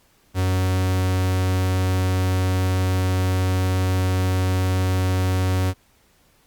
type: tone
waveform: 45% pulse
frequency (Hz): 93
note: F#2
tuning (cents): +9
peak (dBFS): -18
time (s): 0.34-5.74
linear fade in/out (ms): 50
effects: pink hiss -59 dBFS RMS until 6.46 s + Opus 48 kbps